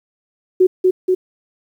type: tone with echo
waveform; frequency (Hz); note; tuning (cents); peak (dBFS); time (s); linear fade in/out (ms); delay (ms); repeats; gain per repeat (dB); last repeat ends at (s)
sine; 370; F#4; 0; -7; 0.6-0.67; 10; 240; 2; -2; 1.15
effects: 8-bit